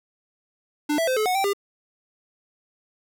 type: tone with pitch steps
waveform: square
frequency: 297.5 / 659 / 516 / 430.5 / 734 / 779 / 401.3 Hz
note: D4 / E5 / C5 / A4 / F#5 / G5 / G4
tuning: +22 / -1 / -24 / -38 / -14 / -11 / +41 cents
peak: -21 dBFS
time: 0.89-1.534 s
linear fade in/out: 10 ms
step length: 92 ms
effects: none